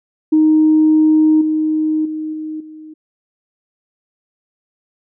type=tone with level steps; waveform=sine; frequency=311.1 Hz; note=D#4; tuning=in tune; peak=-7 / -13 / -20 / -22 / -32 dBFS; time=0.32-2.94 s; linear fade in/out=10 ms; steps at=1.41 / 2.05 / 2.33 / 2.6 s; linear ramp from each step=5 ms; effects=tanh soft clip ceiling -3 dBFS